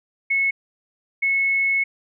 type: tone bursts at uneven times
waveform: sine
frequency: 2193 Hz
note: C#7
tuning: 19 cents flat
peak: -17 dBFS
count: 2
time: 0.3-0.51 / 1.22-1.84 s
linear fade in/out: 10 ms
effects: none